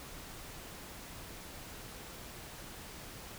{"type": "silence", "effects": ["pink hiss -48 dBFS RMS until 3.38 s"]}